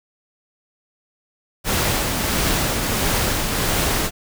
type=noise with tremolo; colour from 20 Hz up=pink; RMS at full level=-19 dBFS; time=1.64-4.11 s; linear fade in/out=50 ms; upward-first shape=triangle; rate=1.5 Hz; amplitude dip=35%; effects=none